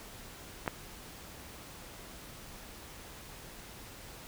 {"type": "clicks", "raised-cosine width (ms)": 0.5, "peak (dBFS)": [-28, -15], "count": 2, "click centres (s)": [0.662, 0.678], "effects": ["pink hiss -49 dBFS RMS until 4.27 s"]}